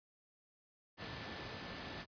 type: tone in noise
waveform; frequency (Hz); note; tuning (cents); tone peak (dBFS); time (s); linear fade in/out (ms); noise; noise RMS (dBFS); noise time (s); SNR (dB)
sine; 1758; A6; -2; -56; 0.97-2.06; 50; pink; -45; 0.97-2.06; -14
effects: high-pass 80 Hz 12 dB/octave + resampled to 11025 Hz